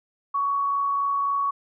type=tone with amplitude modulation; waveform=sine; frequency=1120 Hz; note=C#6; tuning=18 cents sharp; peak=-20 dBFS; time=0.34-1.51 s; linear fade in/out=10 ms; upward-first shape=sine; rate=63.7 Hz; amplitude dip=25%; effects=none